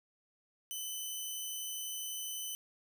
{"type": "tone", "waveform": "10% pulse", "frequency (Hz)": 3024, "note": "F#7", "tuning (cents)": 37, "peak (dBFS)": -30, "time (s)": [0.71, 2.55], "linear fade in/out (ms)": 0, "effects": ["12-bit"]}